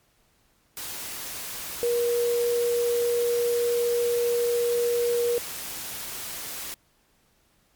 sine tone in noise, 476.6 Hz, A#4, 38 cents sharp, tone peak -21 dBFS, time 1.83-5.38 s, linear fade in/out 0 ms, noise white, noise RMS -35 dBFS, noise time 0.77-6.74 s, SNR +11 dB, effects pink hiss -65 dBFS RMS until 7.75 s + MP3 96 kbps

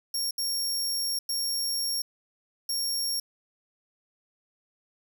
25% pulse tone bursts at uneven times, 5540 Hz, F8, 15 cents flat, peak -22 dBFS, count 4, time 0.14-0.31 / 0.38-1.19 / 1.29-2.02 / 2.69-3.2 s, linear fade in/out 5 ms, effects none

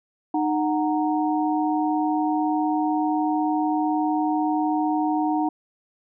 sine tone cluster, 306.9 / 740 / 929 Hz, D#4 / F#5 / A#5, -24 / 0 / -6 cents, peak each -22 / -25 / -28 dBFS, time 0.34-5.49 s, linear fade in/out 5 ms, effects none

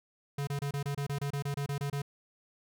square tone bursts, 141.8 Hz, C#3, 40 cents sharp, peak -32 dBFS, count 14, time 0.38-2.019 s, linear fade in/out 5 ms, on 92 ms, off 27 ms, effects none

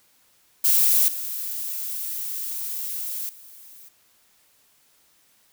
violet noise with level steps, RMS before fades -18 / -30 / -46 dBFS, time 0.64-3.89 s, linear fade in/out 10 ms, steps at 1.08 / 3.29 s, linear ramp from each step 2 ms, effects white hiss -61 dBFS RMS until 5.52 s

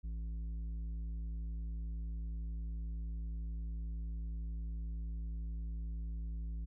sine tone with tanh clipping, 55.5 Hz, A1, 16 cents sharp, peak -39 dBFS, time 0.03-6.66 s, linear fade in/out 20 ms, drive 8 dB, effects none

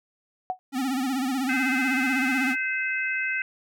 sine tone with exponential decay, 741 Hz, F#5, 2 cents sharp, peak -20 dBFS, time 0.5-0.59 s, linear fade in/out 0 ms, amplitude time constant 18 ms
square tone with vibrato, 262.4 Hz, C4, 5 cents sharp, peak -25 dBFS, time 0.72-2.56 s, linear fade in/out 50 ms, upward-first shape sine, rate 16 Hz, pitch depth 100 cents each way
harmonic tone, 516 Hz, C5, 24 cents flat, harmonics 3 / 4 / 5, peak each -28 / -29 / -30 dBFS, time 1.49-3.42 s, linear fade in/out 2 ms
effects none

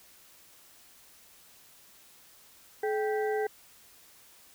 harmonic tone with a mistuned harmonic, 392 Hz, G4, in tune, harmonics 1 / 2 / 4 / 5, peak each -28 / -34 / -40 / -42 dBFS, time 2.83-3.47 s, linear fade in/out 5 ms, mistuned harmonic 1, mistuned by +150 cents, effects white hiss -57 dBFS RMS until 4.54 s

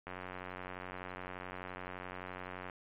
click train, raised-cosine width 0.5 ms, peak -28 dBFS, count 242, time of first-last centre 0.07-2.698 s, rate 91.7 Hz, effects resampled to 8000 Hz

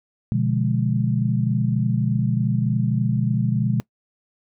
sine chord, B diminished seventh, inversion none, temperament equal, 123.47 / 146.83 / 174.61 / 207.7 Hz, B2 / D3 / F3 / Ab3, 0 / 0 / 0 / 0 cents, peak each -21 / -25 / -26 / -24 dBFS, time 0.32-3.8 s, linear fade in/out 0 ms, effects noise-tail reverb RT60 0.1 s tail -23 dB re dry

